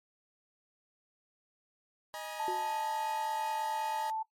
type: chord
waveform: sawtooth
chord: D# suspended fourth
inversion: none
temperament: equal with one note detuned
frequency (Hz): 622.3 / 830.6 / 956.3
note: D#5 / G#5 / A#5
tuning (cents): 0 / 0 / +44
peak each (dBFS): -40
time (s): 2.14-4.1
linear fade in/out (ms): 0
type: tone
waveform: sine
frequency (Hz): 880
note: A5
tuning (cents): 0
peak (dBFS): -32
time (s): 2.39-4.23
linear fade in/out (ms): 10
type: tone with exponential decay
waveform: sine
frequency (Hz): 364.6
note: F#4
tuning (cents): -25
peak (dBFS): -32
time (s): 2.48-2.82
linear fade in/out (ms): 1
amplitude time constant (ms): 73
effects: noise-tail reverb RT60 0.1 s tail -17 dB re dry + MP3 64 kbps